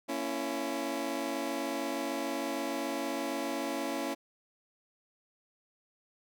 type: chord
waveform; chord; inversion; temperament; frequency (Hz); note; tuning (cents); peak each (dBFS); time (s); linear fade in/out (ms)
20% pulse; A# diminished; none; just; 233.1 / 279.7 / 335.6; A#3 / C#4 / E4; 0 / +16 / +31; -36 / -30 / -32; 0.08-4.15; 20
effects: none